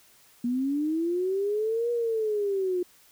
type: linear two-way sweep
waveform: sine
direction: up then down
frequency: 236 to 479.6 to 353.1 Hz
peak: -24 dBFS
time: 0.44-2.83 s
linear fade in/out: 5 ms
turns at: 1.91 s
effects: white hiss -58 dBFS RMS until 3.11 s